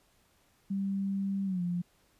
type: tone with pitch glide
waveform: sine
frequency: 196 to 175.63 Hz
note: G3 to F3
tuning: 0 to +10 cents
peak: -29 dBFS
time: 0.7-1.82 s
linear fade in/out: 10 ms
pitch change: -190 cents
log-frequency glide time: 1.45-1.62 s
effects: pink hiss -68 dBFS RMS until 2.19 s + resampled to 32000 Hz